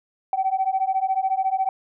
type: beating tone pair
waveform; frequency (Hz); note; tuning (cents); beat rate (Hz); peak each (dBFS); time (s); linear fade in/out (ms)
sine; 758 / 772; F#5 / G5; +42 / -27; 14; -22; 0.33-1.69; 2
effects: tanh soft clip ceiling -13 dBFS